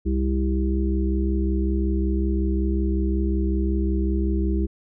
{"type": "harmonic tone with a mistuned harmonic", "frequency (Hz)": 65.41, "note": "C2", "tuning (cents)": 0, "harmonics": [1, 3, 5, 6], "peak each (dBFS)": [-21, -27, -27, -32], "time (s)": [0.05, 4.67], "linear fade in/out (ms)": 20, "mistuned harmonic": 3, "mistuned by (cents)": 18, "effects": []}